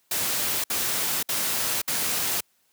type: noise bursts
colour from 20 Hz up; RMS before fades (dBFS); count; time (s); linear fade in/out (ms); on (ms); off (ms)
white; -26; 4; 0.11-2.407; 5; 530; 59
effects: white hiss -67 dBFS RMS until 2.72 s + high-pass 80 Hz 12 dB/octave